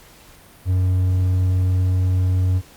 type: tone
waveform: triangle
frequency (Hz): 92.2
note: F#2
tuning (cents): -6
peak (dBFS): -13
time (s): 0.65-2.62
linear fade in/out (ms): 50
effects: pink hiss -47 dBFS RMS until 2.76 s + Opus 48 kbps